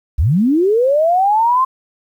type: linear sweep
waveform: sine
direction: up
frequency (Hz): 54.9 to 1063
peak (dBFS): -10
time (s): 0.18-1.65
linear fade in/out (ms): 10
effects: 8-bit